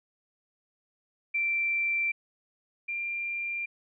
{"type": "tone pair in turn", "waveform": "sine", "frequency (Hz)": [2349, 2382], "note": ["D7", "D7"], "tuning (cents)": [0, 24], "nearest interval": "unison", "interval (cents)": 24, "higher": "second", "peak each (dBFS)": [-25, -30], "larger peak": "first", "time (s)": [[1.34, 2.12], [2.88, 3.66]], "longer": "neither", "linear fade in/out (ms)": 10, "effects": []}